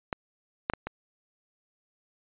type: clicks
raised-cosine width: 0.5 ms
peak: -14 / -10 / -15 / -18 dBFS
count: 4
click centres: 0.128 / 0.699 / 0.736 / 0.87 s
effects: resampled to 8000 Hz